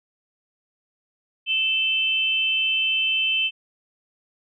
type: tone pair together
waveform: sine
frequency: 2637 / 3081 Hz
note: E7 / G7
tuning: 0 / -31 cents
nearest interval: minor third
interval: 269 cents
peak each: -22 dBFS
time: 1.46-3.51 s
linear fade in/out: 50 ms
effects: none